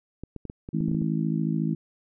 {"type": "clicks", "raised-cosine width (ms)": 3, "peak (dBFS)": -23, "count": 10, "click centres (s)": [0.236, 0.363, 0.453, 0.499, 0.689, 0.807, 0.884, 0.915, 0.947, 1.018]}
{"type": "harmonic tone", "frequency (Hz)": 54, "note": "A1", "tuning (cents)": -32, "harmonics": [3, 4, 5, 6], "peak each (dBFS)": [-26, -28, -32, -33], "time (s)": [0.73, 1.75], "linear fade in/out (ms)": 10}
{"effects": []}